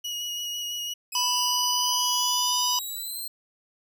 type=tone with vibrato; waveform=30% pulse; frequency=2900 Hz; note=F#7; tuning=35 cents flat; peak=-27 dBFS; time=0.04-0.94 s; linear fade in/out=10 ms; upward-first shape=square; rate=6 Hz; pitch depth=12 cents each way
type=linear sweep; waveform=5% pulse; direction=up; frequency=2545 to 4186 Hz; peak=-25 dBFS; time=1.12-3.28 s; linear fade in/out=5 ms
type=harmonic tone; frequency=988 Hz; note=B5; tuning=in tune; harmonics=1 / 3 / 5 / 6; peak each=-28 / -28 / -28 / -28 dBFS; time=1.15-2.79 s; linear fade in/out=2 ms
effects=none